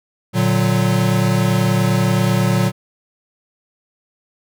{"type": "chord", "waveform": "square", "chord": "Bb augmented", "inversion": "none", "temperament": "equal", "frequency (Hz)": [116.54, 146.83, 185], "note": ["Bb2", "D3", "F#3"], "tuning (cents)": [0, 0, 0], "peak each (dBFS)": [-18, -21, -18], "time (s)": [0.33, 2.72], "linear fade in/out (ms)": 50, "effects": []}